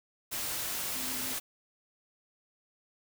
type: tone in noise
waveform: sine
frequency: 257.9 Hz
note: C4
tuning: 25 cents flat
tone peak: -45 dBFS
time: 0.94-1.35 s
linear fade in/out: 20 ms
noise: white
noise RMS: -35 dBFS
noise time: 0.31-1.4 s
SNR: -13 dB
effects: none